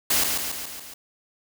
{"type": "noise with echo", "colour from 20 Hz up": "white", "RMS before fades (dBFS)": -21, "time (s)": [0.1, 0.24], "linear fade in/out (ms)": 5, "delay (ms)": 140, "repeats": 5, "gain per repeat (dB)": -4, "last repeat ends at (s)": 0.94, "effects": []}